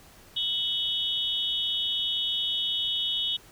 sine tone cluster, 2974 / 3345 / 3681 Hz, F#7 / G#7 / A#7, +8 / +12 / -23 cents, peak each -30 dBFS, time 0.36-3.37 s, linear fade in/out 10 ms, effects pink hiss -53 dBFS RMS until 3.51 s

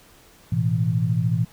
sine chord, A suspended second, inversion none, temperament equal, 110 / 123.47 / 164.81 Hz, A2 / B2 / E3, 0 / 0 / 0 cents, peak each -23 dBFS, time 0.52-1.45 s, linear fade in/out 5 ms, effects pink hiss -52 dBFS RMS until 1.52 s

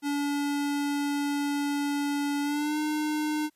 square tone with pitch glide, 286.7 to 303.7 Hz, D4 to D#4, -42 to -42 cents, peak -27 dBFS, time 0.02-3.5 s, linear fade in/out 50 ms, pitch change +100 cents, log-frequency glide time 2.42-2.78 s, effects white hiss -72 dBFS RMS until 3.55 s + resampled to 32000 Hz

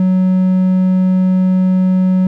triangle tone, 185.6 Hz, F#3, 6 cents sharp, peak -7 dBFS, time 0-2.27 s, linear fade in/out 2 ms, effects none

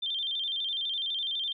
sine tone with vibrato, 3360 Hz, G#7, 19 cents sharp, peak -29 dBFS, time 0.02-1.53 s, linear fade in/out 10 ms, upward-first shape square, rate 12 Hz, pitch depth 99 cents each way, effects none

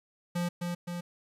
square tone with echo, 174.61 Hz, F3, in tune, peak -29 dBFS, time 0.35-0.49 s, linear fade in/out 10 ms, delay 260 ms, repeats 2, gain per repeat -3 dB, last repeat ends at 1.01 s, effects resampled to 32000 Hz + 10-bit

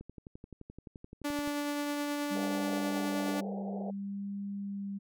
click train, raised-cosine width 3 ms, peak -33 dBFS, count 18, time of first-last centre 0.01-1.476 s, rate 11.6 Hz
sawtooth tone with tremolo, 290.7 Hz, D4, 18 cents flat, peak -27 dBFS, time 1.24-3.41 s, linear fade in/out 10 ms, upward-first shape triangle, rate 9.4 Hz, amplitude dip 25%
sine tone with vibrato, 198.7 Hz, G3, 24 cents sharp, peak -35 dBFS, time 2.3-4.99 s, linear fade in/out 20 ms, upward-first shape sine, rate 0.58 Hz, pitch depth 12 cents each way
pink band-pass noise, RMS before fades -42 dBFS, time 2.35-3.91 s, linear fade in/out 10 ms, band 380 to 810 Hz, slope 96 dB/octave
effects none

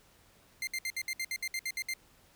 sawtooth tone bursts, 2093 Hz, C7, in tune, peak -29 dBFS, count 12, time 0.62-1.937 s, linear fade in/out 2 ms, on 52 ms, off 63 ms, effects pink hiss -63 dBFS RMS until 2.35 s

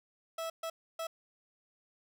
30% pulse tone bursts at uneven times, 655 Hz, E5, 11 cents flat, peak -33 dBFS, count 3, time 0.38-0.5 / 0.63-0.7 / 0.99-1.07 s, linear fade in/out 5 ms, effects none

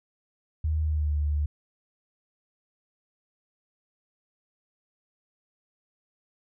sine tone with pitch glide, 77.78 to 74.01 Hz, D#2 to D2, 0 to +14 cents, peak -23 dBFS, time 0.64-1.46 s, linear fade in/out 5 ms, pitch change -86 cents, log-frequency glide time 0.83-1.14 s, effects none

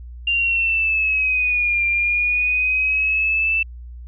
sine linear two-way sweep, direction down then up, 2791 to 2382 to 2658 Hz, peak -16 dBFS, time 0.27-3.63 s, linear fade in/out 5 ms, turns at 1.85 s, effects added 60 Hz sine -33 dBFS peak until 4.07 s

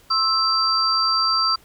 sine tone cluster, 1068 / 1315 / 4704 Hz, C6 / E6 / D8, +35 / -5 / +2 cents, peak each -26 / -21 / -19 dBFS, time 0.1-1.56 s, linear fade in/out 10 ms, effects pink hiss -53 dBFS RMS until 1.64 s

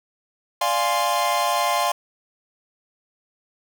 45% pulse chord, D half-diminished seventh, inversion none, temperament equal, 587.3 / 698.5 / 830.6 / 1046.5 Hz, D5 / F5 / Ab5 / C6, 0 / 0 / 0 / 0 cents, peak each -28 / -24 / -26 / -23 dBFS, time 0.61-1.92 s, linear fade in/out 5 ms, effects none

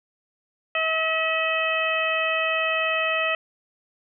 harmonic tone with a mistuned harmonic, 643 Hz, E5, 43 cents flat, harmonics 1 / 2 / 3 / 4 / 5, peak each -27 / -28 / -28 / -25 / -32 dBFS, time 0.75-3.35 s, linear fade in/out 2 ms, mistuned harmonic 5, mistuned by -76 cents, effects none

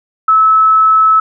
sine tone, 1300 Hz, E6, 24 cents flat, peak -5 dBFS, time 0.28-1.2 s, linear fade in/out 5 ms, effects none

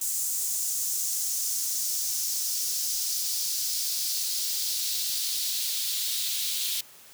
white noise with high-pass filter sweep, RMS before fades -29 dBFS, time 0.01-6.81 s, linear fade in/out 5 ms, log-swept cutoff 7300 to 3500 Hz, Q 2.2, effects white hiss -51 dBFS RMS until 7.13 s + high-pass 80 Hz 12 dB/octave

